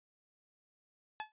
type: tone with exponential decay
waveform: sawtooth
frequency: 861 Hz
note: A5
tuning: 38 cents flat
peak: -31 dBFS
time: 1.2-1.32 s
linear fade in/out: 0 ms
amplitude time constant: 25 ms
effects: resampled to 8000 Hz